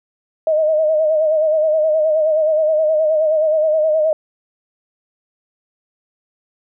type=tone with vibrato; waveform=sine; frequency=624 Hz; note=D#5; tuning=5 cents sharp; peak=-12 dBFS; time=0.47-4.13 s; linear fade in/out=2 ms; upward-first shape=sine; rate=9.5 Hz; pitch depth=54 cents each way; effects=none